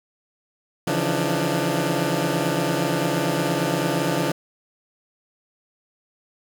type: tone cluster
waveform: 15% pulse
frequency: 139.8 / 164.9 / 173.6 / 297.7 Hz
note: C#3 / E3 / F3 / D4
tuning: +15 / +1 / -10 / +24 cents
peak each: -20 dBFS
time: 0.87-4.32 s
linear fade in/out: 5 ms
effects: none